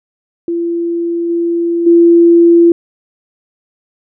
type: tone with level steps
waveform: sine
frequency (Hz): 340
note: F4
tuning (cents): -46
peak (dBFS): -13 / -11 / -3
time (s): 0.48-2.72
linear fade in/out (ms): 2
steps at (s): 1.29 / 1.86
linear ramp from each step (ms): 10
effects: none